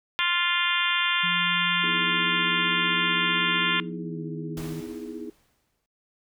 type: harmonic tone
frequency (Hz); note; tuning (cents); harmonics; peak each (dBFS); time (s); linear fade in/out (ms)
349.2; F4; 0; 3 / 4 / 5 / 6 / 7 / 8 / 9 / 10; -30 / -30 / -30 / -30 / -30 / -30 / -30 / -30; 0.19-3.8; 0
type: tone with pitch glide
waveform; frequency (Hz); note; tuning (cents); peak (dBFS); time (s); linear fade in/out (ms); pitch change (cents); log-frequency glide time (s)
sine; 174.61 to 159.2; F3 to D#3; 0 to +40; -33; 1.23-4.81; 10; -160; 3.98-4.24
type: chord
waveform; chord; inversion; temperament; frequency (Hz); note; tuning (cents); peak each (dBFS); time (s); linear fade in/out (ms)
sine; E major seventh; second; equal with one note detuned; 246.9 / 314 / 329.6 / 415.3; B3 / D#4 / E4 / G#4; 0 / +16 / 0 / 0; -39; 1.83-5.3; 5
type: noise with exponential decay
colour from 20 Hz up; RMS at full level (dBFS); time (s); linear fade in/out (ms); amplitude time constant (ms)
pink; -39; 4.57-5.86; 1; 280
effects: noise-tail reverb RT60 0.3 s tail -24 dB re dry